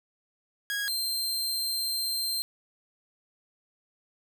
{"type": "tone pair in turn", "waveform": "sawtooth", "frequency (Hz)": [1648, 4153], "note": ["G#6", "C8"], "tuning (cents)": [-14, -14], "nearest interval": "octave + major third", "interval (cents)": 1600, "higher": "second", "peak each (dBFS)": -25, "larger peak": "neither", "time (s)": [[0.7, 0.88], [0.88, 2.42]], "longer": "second", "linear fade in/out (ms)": 0, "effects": []}